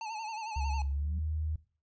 square tone with vibrato, 879 Hz, A5, 2 cents flat, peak -37 dBFS, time 0.01-0.82 s, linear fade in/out 2 ms, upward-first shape sine, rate 11 Hz, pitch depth 74 cents each way
sine tone with pitch glide, 69.3 to 77.79 Hz, C#2 to D#2, 0 to 0 cents, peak -30 dBFS, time 0.56-1.56 s, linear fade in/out 5 ms, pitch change +200 cents, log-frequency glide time 0.91-1.19 s
sine tone with exponential growth, 182.3 Hz, F#3, 25 cents flat, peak -40 dBFS, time 0.73-1.19 s, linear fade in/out 5 ms, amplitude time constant 100 ms
effects noise-tail reverb RT60 0.4 s tail -19 dB re dry + resampled to 16000 Hz

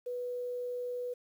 sine tone with quantisation, 492 Hz, B4, 7 cents flat, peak -34 dBFS, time 0.06-1.14 s, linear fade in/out 10 ms, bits 10, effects none

